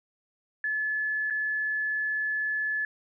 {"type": "tone with dropouts", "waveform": "sine", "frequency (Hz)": 1722, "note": "A6", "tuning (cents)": -38, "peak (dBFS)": -26, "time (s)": [0.64, 2.85], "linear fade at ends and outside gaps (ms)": 2, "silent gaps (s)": [1.301, 1.306], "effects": []}